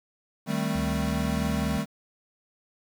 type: chord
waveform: square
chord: A half-diminished seventh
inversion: second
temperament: equal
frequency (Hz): 155.56 / 196 / 220 / 261.6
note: Eb3 / G3 / A3 / C4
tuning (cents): 0 / 0 / 0 / 0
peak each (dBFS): -32 / -31 / -31 / -35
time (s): 0.46-1.86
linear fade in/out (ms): 50
type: tone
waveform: triangle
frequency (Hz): 73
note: D2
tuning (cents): -10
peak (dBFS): -30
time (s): 0.75-1.78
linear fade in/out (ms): 5
effects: 9-bit